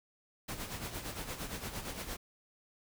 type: noise with tremolo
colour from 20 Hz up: pink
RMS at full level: -39 dBFS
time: 0.48-2.17 s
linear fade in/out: 10 ms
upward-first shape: sine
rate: 8.7 Hz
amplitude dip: 60%
effects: none

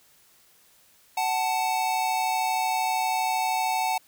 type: tone pair together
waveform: square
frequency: 747.2 / 880 Hz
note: F#5 / A5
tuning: +17 / 0 cents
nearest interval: minor third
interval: 283 cents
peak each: -27 dBFS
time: 1.17-3.98 s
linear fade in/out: 5 ms
effects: white hiss -59 dBFS RMS until 4.07 s

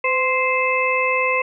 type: harmonic tone with a mistuned harmonic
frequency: 523 Hz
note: C5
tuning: 1 cent flat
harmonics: 1 / 2 / 4 / 5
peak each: -22 / -22 / -22 / -22 dBFS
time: 0.04-1.42 s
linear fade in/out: 5 ms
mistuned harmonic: 1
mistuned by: -39 cents
effects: none

